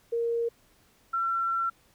sine tone pair in turn, 466.2 / 1354.1 Hz, A#4 / E6, 0 / +46 cents, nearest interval octave + tritone, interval 1846 cents, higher second, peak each -25 dBFS, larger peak neither, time 0.12-0.49 / 1.13-1.7 s, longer second, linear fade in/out 10 ms, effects pink hiss -63 dBFS RMS until 1.94 s

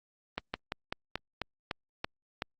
slowing click train, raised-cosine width 0.3 ms, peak -16 dBFS, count 9, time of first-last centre 0.38-2.421 s, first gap 160 ms, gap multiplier 1.13, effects Opus 32 kbps

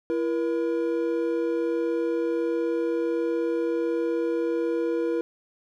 triangle tone pair together, 335.5 / 476.9 Hz, E4 / A#4, +31 / +39 cents, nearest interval tritone, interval 608 cents, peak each -24 dBFS, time 0.1-5.21 s, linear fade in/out 0 ms, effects none

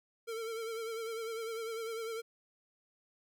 square tone with vibrato, 451.8 Hz, A4, 46 cents sharp, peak -38 dBFS, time 0.27-2.22 s, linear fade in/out 20 ms, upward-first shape sine, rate 10 Hz, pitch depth 46 cents each way, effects none

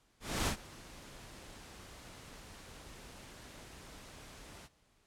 pink noise with ADSR envelope, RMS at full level -31 dBFS, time 0.2-4.69 s, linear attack 270 ms, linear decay 92 ms, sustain -21 dB, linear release 45 ms, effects pink hiss -71 dBFS RMS until 5.06 s + low-pass 10000 Hz 12 dB/octave

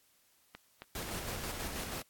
click train, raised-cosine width 0.3 ms, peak -28 dBFS, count 4, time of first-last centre 0.55-1.361 s, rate 3.7 Hz
pink noise with tremolo, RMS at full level -39 dBFS, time 0.95-2.02 s, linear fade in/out 2 ms, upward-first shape square, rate 6.2 Hz, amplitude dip 30%
effects white hiss -69 dBFS RMS until 2.09 s + AAC 64 kbps

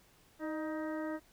harmonic tone with a mistuned harmonic, 314.1 Hz, D#4, 16 cents sharp, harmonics 1 / 2 / 3 / 4 / 5 / 6, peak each -37 / -41 / -48 / -49 / -50 / -50 dBFS, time 0.39-1.2 s, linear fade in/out 50 ms, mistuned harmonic 2, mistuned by -39 cents, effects pink hiss -65 dBFS RMS until 1.32 s

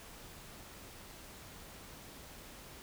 silence, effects pink hiss -52 dBFS RMS until 2.82 s

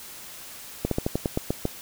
slowing click train, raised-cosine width 2 ms, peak -10 dBFS, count 9, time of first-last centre 0.85-1.654 s, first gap 63 ms, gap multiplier 1.13, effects white hiss -42 dBFS RMS until 1.81 s

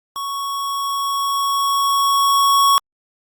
square tone with level ramp, 1111 Hz, C#6, 4 cents sharp, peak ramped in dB -24 to -11 dBFS, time 0.16-2.78 s, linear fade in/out 0 ms, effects Opus 48 kbps

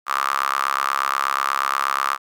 sawtooth tone with high-pass filter, 68.3 Hz, C#2, 25 cents flat, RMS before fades -22 dBFS, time 0.06-2.18 s, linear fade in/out 50 ms, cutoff 1200 Hz, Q 7.9, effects none

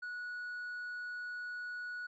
triangle tone with tanh clipping, 1465 Hz, F#6, 18 cents flat, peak -40 dBFS, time 0.02-2.07 s, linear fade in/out 10 ms, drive 7 dB, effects none

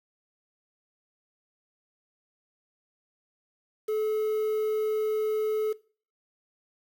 triangle tone with quantisation, 430.3 Hz, A4, 39 cents flat, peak -23 dBFS, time 3.88-5.73 s, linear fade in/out 10 ms, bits 8, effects noise-tail reverb RT60 0.4 s tail -19 dB re dry

